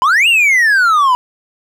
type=exponential two-way sweep; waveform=triangle; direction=up then down; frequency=972 to 2875 to 972 Hz; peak=-6 dBFS; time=0.02-1.15 s; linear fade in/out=0 ms; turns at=0.28 s; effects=none